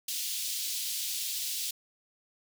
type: high-pass noise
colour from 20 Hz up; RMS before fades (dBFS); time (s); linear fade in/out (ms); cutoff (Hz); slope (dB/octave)
pink; -34; 0.08-1.71; 5; 3300; 24
effects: none